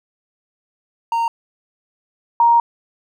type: tone pair in turn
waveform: triangle / sine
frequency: 924 / 936.9 Hz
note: A#5 / A#5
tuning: -16 / +8 cents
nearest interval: unison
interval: 24 cents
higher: second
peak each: -14 / -9 dBFS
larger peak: second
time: 1.12-1.28 / 2.4-2.6 s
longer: second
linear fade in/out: 2 ms
effects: none